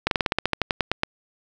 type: slowing click train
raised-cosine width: 0.3 ms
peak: -4 dBFS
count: 14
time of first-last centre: 0.07-1.034 s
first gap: 42 ms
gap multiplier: 1.09
effects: none